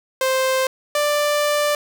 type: tone pair in turn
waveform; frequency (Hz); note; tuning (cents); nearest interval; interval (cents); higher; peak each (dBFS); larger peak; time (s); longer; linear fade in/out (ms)
sawtooth; 523.3 / 589.6; C5 / D5; 0 / +7; major second; 207; second; -13; neither; 0.21-0.67 / 0.95-1.75; second; 2
effects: none